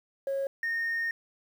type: tone pair in turn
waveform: sine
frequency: 547 / 1839.9 Hz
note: C#5 / A#6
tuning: -23 / -23 cents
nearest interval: octave + major sixth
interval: 2100 cents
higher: second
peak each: -26 dBFS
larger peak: neither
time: 0.27-0.47 / 0.63-1.11 s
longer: second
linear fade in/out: 2 ms
effects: tanh soft clip ceiling -25 dBFS + 9-bit